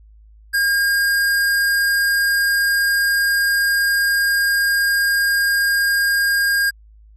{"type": "tone", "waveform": "square", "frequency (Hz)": 1617, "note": "G#6", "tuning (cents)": -47, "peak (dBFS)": -15, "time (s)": [0.53, 6.71], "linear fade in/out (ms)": 20, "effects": ["added 53 Hz sine -43 dBFS peak until 7.16 s", "MP3 64 kbps"]}